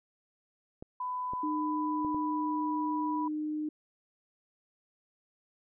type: clicks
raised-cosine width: 2 ms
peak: -29 dBFS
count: 4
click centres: 0.825 / 1.335 / 2.048 / 2.146 s
type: tone with pitch glide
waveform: sine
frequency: 1000 to 982.8 Hz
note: B5 to B5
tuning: +21 to -9 cents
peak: -32 dBFS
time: 1-3.28 s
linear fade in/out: 5 ms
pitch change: -30 cents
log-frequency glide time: 1.46-2.76 s
type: tone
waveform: sine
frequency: 304.5 Hz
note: D#4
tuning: 37 cents flat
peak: -31 dBFS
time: 1.43-3.69 s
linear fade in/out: 5 ms
effects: none